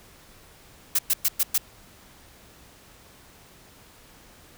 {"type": "noise bursts", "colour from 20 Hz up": "blue", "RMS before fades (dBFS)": -21, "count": 5, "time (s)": [0.95, 1.58], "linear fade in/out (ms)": 5, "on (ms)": 38, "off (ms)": 110, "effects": ["pink hiss -52 dBFS RMS until 4.57 s"]}